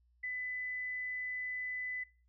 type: tone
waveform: sine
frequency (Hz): 2002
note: B6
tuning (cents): +23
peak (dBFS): -36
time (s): 0.23-2.04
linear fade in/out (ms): 10
effects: noise-tail reverb RT60 0.4 s tail -24 dB re dry + added 60 Hz sine -67 dBFS peak until 2.28 s